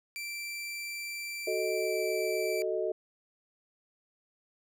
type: tone with pitch glide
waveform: sawtooth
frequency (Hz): 2345 to 2329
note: D7 to D7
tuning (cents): -3 to -15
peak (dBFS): -33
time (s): 0.16-2.62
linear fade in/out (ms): 0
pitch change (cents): -12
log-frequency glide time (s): 1.62-1.97
type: chord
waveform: sine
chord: D# diminished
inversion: first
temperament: equal with one note detuned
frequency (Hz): 372.1 / 440 / 622.3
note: F#4 / A4 / D#5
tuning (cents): +10 / 0 / 0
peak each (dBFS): -33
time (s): 1.47-2.92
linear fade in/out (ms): 5
effects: none